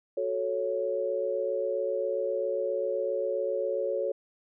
sine chord, F# minor, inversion none, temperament equal with one note detuned, 370 / 437.5 / 554.4 Hz, F#4 / A4 / C#5, 0 / -10 / 0 cents, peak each -34 / -32 / -29 dBFS, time 0.17-4.12 s, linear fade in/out 5 ms, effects none

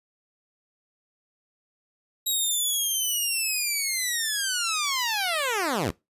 10% pulse linear sweep, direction down, 3845 to 65.41 Hz, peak -16 dBFS, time 2.26-5.91 s, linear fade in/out 10 ms, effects noise-tail reverb RT60 0.2 s tail -21 dB re dry + resampled to 32000 Hz

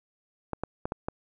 clicks, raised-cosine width 1 ms, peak -16 dBFS, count 5, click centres 0.533 / 0.636 / 0.855 / 0.921 / 1.085 s, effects none

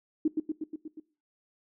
sine tone with echo, 311.1 Hz, D#4, in tune, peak -21 dBFS, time 0.25-0.28 s, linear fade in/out 5 ms, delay 120 ms, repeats 6, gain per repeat -3 dB, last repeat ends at 1 s, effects noise-tail reverb RT60 0.4 s tail -21 dB re dry

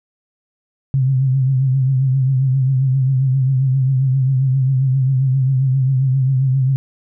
sine tone with vibrato, 132.2 Hz, C3, 18 cents sharp, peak -12 dBFS, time 0.94-6.76 s, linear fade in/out 0 ms, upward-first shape triangle, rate 7.5 Hz, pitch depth 74 cents each way, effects none

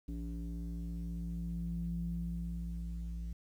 square tone with low-pass filter sweep, 57.4 Hz, A#1, 26 cents flat, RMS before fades -39 dBFS, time 0.08-3.33 s, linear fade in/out 5 ms, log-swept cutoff 260 to 130 Hz, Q 4.7, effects 11-bit

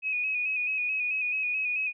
sine tone with vibrato, 2509 Hz, D#7, 14 cents sharp, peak -26 dBFS, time 0.02-1.93 s, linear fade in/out 50 ms, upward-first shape square, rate 4.6 Hz, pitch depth 33 cents each way, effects none

